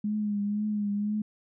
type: tone with vibrato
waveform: sine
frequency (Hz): 207.7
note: G#3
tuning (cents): 0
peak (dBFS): -26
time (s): 0.04-1.22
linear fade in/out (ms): 5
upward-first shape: triangle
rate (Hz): 2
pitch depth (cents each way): 47
effects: none

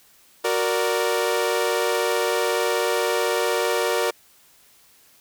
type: chord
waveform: sawtooth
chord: Gb augmented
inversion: none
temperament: equal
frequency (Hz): 370 / 466.2 / 587.3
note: Gb4 / Bb4 / D5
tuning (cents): 0 / 0 / 0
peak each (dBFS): -22 / -19 / -22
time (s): 0.44-4.11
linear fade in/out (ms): 10
effects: white hiss -55 dBFS RMS until 5.2 s

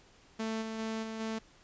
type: tone with level steps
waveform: sawtooth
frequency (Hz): 221.8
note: A3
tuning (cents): +14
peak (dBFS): -29 / -33 / -30 / -34 / -30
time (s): 0.39-1.39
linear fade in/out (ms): 10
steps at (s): 0.61 / 0.78 / 1.02 / 1.19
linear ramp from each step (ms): 20
effects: pink hiss -61 dBFS RMS until 1.63 s + resampled to 16000 Hz

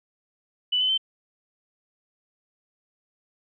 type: tone with pitch steps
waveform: sine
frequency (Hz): 2978 / 3034 / 3090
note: F#7 / F#7 / G7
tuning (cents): +11 / +43 / -26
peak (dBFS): -20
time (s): 0.72-0.978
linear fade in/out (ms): 10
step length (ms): 86
effects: none

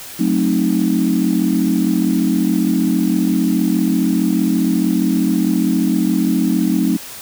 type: chord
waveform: sine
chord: F# diminished seventh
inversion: none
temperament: equal with one note detuned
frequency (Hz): 185 / 220 / 264.7 / 311.1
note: F#3 / A3 / C4 / Eb4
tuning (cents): 0 / 0 / +20 / 0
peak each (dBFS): -18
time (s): 0.19-6.97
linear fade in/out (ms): 10
effects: tanh soft clip ceiling -4 dBFS + white hiss -33 dBFS RMS until 7.21 s

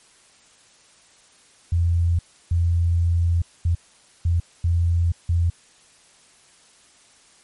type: tone bursts at uneven times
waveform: sine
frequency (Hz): 85.3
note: F2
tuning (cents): -40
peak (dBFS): -16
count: 6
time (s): 1.72-2.19 / 2.51-3.42 / 3.65-3.75 / 4.25-4.4 / 4.64-5.12 / 5.29-5.5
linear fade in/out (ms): 5
effects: white hiss -54 dBFS RMS until 7.43 s + MP3 48 kbps

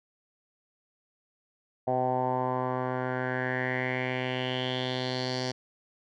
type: tone with low-pass filter sweep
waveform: 10% pulse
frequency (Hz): 127.6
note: C3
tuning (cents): -43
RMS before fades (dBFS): -30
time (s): 1.87-5.52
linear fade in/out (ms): 10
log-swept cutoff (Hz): 720 to 5100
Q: 4.9
effects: none

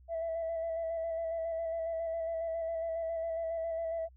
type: tone with vibrato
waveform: sine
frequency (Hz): 659.3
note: E5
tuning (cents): 0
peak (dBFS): -31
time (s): 0.08-4.09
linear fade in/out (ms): 50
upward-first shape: square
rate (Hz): 7.3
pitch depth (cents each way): 21
effects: tanh soft clip ceiling -29 dBFS + added 63 Hz sine -55 dBFS peak until 4.16 s

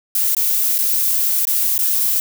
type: noise with dropouts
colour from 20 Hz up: violet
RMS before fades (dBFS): -17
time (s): 0.15-2.2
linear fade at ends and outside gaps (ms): 2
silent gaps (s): 0.349-0.367 / 0.782-0.787 / 1.453-1.471 / 1.78-1.789
effects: none

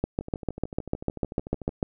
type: two click trains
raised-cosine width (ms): 2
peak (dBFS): -23 / -11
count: 21 / 13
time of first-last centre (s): 0.21-1.691 / 0.04-1.828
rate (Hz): 13.5 / 6.71
effects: none

